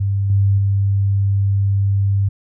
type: tone with level steps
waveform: sine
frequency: 99 Hz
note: G2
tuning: 18 cents sharp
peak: -15 / -11 / -13 dBFS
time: 0-2.29 s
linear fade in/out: 10 ms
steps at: 0.3 / 0.58 s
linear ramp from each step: 2 ms
effects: none